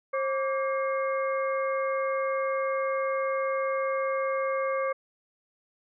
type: harmonic tone with a mistuned harmonic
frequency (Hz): 535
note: C5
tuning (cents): +38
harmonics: 1 / 2 / 3 / 4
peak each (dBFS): -27 / -31 / -40 / -37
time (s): 0.13-4.93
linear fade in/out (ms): 10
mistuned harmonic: 2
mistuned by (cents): +140
effects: none